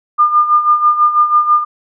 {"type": "tone with tremolo", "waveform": "sine", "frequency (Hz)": 1207, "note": "D6", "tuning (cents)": 47, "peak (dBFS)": -5, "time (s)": [0.18, 1.65], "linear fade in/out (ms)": 20, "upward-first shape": "sine", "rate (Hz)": 6.1, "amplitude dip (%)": 70, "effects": []}